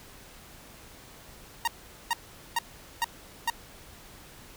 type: tone bursts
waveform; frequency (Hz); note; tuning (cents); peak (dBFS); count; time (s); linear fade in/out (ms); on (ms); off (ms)
sawtooth; 932.3; A#5; 0; -20; 5; 1.65-3.5; 2; 26; 430
effects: pink hiss -50 dBFS RMS until 4.56 s